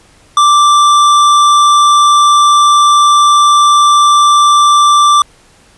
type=tone with tanh clipping; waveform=sine; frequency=1174.7 Hz; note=D6; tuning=in tune; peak=-6 dBFS; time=0.37-5.22 s; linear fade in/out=2 ms; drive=16 dB; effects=pink hiss -45 dBFS RMS until 5.77 s + resampled to 24000 Hz